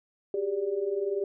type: tone cluster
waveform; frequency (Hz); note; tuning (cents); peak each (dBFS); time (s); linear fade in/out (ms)
sine; 382.3 / 402.6 / 584; G4 / G4 / D5; -43 / +46 / -10; -33 / -28 / -36; 0.34-1.24; 2
effects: none